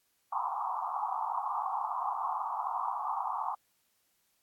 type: band-pass noise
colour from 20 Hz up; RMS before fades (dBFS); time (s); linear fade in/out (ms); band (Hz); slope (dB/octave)
pink; -34; 0.32-3.55; 5; 750 to 1200; 96
effects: white hiss -74 dBFS RMS until 4.42 s + AAC 64 kbps